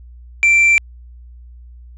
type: tone with quantisation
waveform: triangle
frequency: 2349 Hz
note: D7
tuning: in tune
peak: -7 dBFS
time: 0.43-0.78 s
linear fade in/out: 0 ms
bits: 6
effects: added 60 Hz sine -36 dBFS peak until 1.97 s + resampled to 22050 Hz